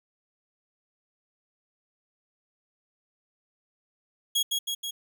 sawtooth tone with echo, 3310 Hz, G#7, 6 cents flat, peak -19 dBFS, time 4.35-4.43 s, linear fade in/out 10 ms, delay 160 ms, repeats 3, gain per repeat -3 dB, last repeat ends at 4.91 s, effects none

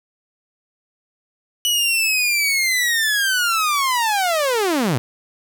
sawtooth linear sweep, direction down, 2960 to 105.6 Hz, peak -13 dBFS, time 1.65-4.98 s, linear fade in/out 0 ms, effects none

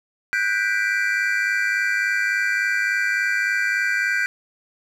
triangle chord, G major seventh, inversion third, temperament equal with one note detuned, 1480 / 1583.5 / 1975.5 / 2349 Hz, F#6 / G6 / B6 / D7, 0 / +17 / 0 / 0 cents, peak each -23 / -21 / -24 / -25 dBFS, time 0.33-4.26 s, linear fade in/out 0 ms, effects none

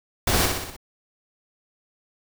pink noise with echo, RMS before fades -21 dBFS, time 0.27-0.46 s, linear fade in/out 5 ms, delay 61 ms, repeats 5, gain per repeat -4 dB, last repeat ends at 0.765 s, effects none

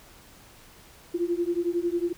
sine beating tone pair, 340.7 / 351.7 Hz, F4 / F4, -43 / +12 cents, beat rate 11 Hz, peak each -27 dBFS, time 1.14-2.13 s, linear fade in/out 10 ms, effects pink hiss -52 dBFS RMS until 2.17 s

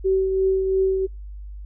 sine tone with tremolo, 381.6 Hz, G4, 47 cents flat, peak -15 dBFS, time 0.04-1.07 s, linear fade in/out 20 ms, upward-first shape triangle, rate 2.9 Hz, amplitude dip 45%, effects noise-tail reverb RT60 0.2 s tail -26 dB re dry + added 50 Hz sine -33 dBFS peak until 1.65 s

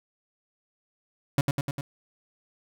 35% pulse tone with echo, 140 Hz, C#3, 18 cents sharp, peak -17 dBFS, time 1.38-1.41 s, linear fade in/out 2 ms, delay 100 ms, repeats 4, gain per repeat -3 dB, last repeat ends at 1.81 s, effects none

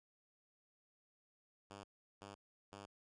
5% pulse tone bursts, 100 Hz, G2, 35 cents sharp, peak -40 dBFS, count 3, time 1.7-2.86 s, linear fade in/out 10 ms, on 140 ms, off 370 ms, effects resampled to 22050 Hz

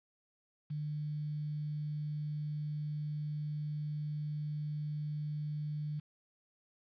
sine tone with quantisation, 150 Hz, D3, 37 cents sharp, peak -35 dBFS, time 0.7-6 s, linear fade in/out 10 ms, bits 10, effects resampled to 11025 Hz

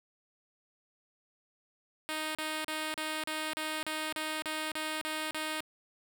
5% pulse tone bursts, 311.1 Hz, D#4, in tune, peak -22 dBFS, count 12, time 2.09-5.606 s, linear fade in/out 0 ms, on 260 ms, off 36 ms, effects none

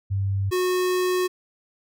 sine / square tone pair in turn, 98 / 365.1 Hz, G2 / F#4, 0 / -23 cents, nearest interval octave + major seventh, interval 2277 cents, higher second, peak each -21 dBFS, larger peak neither, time 0.1-0.51 / 0.51-1.28 s, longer second, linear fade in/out 20 ms, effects none

